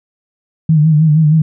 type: tone with vibrato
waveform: sine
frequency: 155 Hz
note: D#3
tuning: 6 cents flat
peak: -6 dBFS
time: 0.69-1.42 s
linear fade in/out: 5 ms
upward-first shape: sine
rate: 6.4 Hz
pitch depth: 69 cents each way
effects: none